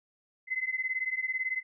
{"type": "beating tone pair", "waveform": "sine", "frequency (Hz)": [2037, 2055], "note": ["C7", "C7"], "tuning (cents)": [-47, -32], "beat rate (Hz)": 18, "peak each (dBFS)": [-32, -33], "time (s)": [0.47, 1.63], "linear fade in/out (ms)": 50, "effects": []}